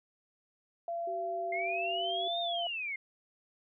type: tone with pitch glide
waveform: sine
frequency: 681 to 689.3 Hz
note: F5 to F5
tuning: -44 to -23 cents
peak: -33 dBFS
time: 0.88-2.67 s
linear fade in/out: 2 ms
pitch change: +21 cents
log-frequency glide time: 1.23-2.47 s
type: tone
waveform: sine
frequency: 379.6 Hz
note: F#4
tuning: 44 cents sharp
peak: -40 dBFS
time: 1.07-2.28 s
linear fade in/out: 5 ms
type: linear two-way sweep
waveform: sine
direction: up then down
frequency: 2093 to 3689 to 2093 Hz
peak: -34 dBFS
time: 1.52-2.96 s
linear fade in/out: 5 ms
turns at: 2.4 s
effects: none